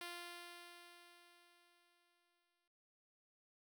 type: tone with exponential decay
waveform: 5% pulse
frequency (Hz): 348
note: F4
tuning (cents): -6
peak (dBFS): -34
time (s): 0.01-2.68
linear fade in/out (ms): 2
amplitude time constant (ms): 580
effects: none